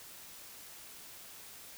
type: silence
effects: white hiss -51 dBFS RMS until 1.77 s